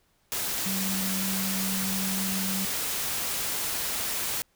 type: tone in noise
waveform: sine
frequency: 191.4 Hz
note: G3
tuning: 41 cents flat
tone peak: -30 dBFS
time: 0.66-2.65 s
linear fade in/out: 0 ms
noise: white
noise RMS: -30 dBFS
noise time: 0.32-4.42 s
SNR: -3 dB
effects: pink hiss -68 dBFS RMS until 4.55 s